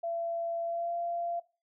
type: tone with pitch glide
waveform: sine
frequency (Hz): 675 to 687.6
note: E5 to F5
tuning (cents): +41 to -27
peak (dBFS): -31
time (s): 0.03-1.4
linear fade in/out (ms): 10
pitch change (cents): +32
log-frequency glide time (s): 0.64-0.94
effects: noise-tail reverb RT60 0.3 s tail -18 dB re dry